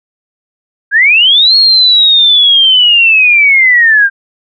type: linear two-way sweep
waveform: sine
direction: up then down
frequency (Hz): 1568 to 4324 to 1568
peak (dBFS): -3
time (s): 0.91-4.1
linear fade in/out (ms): 50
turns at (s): 1.56
effects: none